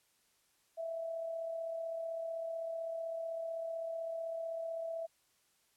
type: tone with amplitude modulation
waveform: sine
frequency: 659.3 Hz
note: E5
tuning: in tune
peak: -35 dBFS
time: 0.77-5.07 s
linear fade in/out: 20 ms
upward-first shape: sine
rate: 35.8 Hz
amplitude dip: 40%
effects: white hiss -73 dBFS RMS until 5.76 s + low-pass 12000 Hz 12 dB/octave

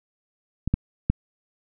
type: clicks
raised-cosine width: 5 ms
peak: -12 / -7 / -6 dBFS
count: 3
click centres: 0.676 / 0.74 / 1.1 s
effects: none

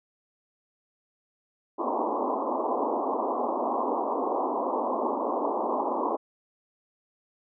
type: band-pass noise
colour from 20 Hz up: white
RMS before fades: -28 dBFS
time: 1.78-6.17 s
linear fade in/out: 20 ms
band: 230 to 1100 Hz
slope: 96 dB/octave
effects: none

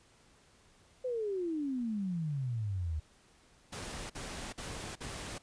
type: exponential sweep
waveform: sine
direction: down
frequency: 520 to 74.6 Hz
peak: -32 dBFS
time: 1.04-3 s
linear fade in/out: 10 ms
type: noise bursts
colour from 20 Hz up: pink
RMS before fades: -42 dBFS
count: 4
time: 3.72-5.384 s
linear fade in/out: 10 ms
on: 380 ms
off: 48 ms
effects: pink hiss -64 dBFS RMS until 5.42 s + resampled to 22050 Hz

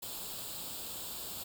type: noise with comb filter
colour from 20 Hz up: white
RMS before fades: -42 dBFS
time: 0.02-1.44 s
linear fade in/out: 10 ms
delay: 0.25 ms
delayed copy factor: +0.7
effects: none

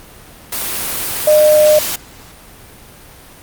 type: tone in noise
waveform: sine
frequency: 607 Hz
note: D#5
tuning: 43 cents flat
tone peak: -6 dBFS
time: 1.27-1.79 s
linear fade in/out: 5 ms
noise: white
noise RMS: -20 dBFS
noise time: 0.52-1.96 s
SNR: +11 dB
effects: pink hiss -39 dBFS RMS until 3.42 s + Opus 32 kbps

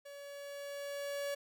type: tone with level ramp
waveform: 45% pulse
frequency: 567 Hz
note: C#5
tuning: 39 cents sharp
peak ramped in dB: -48 to -35 dBFS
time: 0.05-1.35 s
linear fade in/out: 10 ms
effects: none

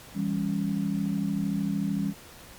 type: chord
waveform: sine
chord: C# diminished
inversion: first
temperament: just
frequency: 166.31 / 199.57 / 277.2 Hz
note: E3 / G3 / C#4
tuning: +16 / +31 / 0 cents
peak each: -31 / -27 / -32 dBFS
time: 0.14-2.14 s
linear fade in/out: 50 ms
effects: pink hiss -48 dBFS RMS until 2.58 s + MP3 96 kbps

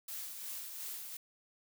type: noise with tremolo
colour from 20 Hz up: blue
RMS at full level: -42 dBFS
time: 0.08-1.17 s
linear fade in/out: 5 ms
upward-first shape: sine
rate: 2.8 Hz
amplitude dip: 40%
effects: none

